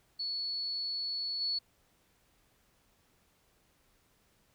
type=tone with level steps; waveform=sine; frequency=4411 Hz; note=C#8; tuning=9 cents flat; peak=-33 / -30 dBFS; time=0.19-1.59 s; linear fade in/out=10 ms; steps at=1.4 s; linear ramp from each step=20 ms; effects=pink hiss -70 dBFS RMS until 4.54 s